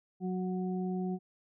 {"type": "harmonic tone", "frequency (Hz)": 184.2, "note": "F#3", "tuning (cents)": -7, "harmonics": [1, 2, 4], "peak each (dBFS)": [-32, -38, -44], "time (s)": [0.2, 1.19], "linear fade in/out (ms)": 50, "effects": []}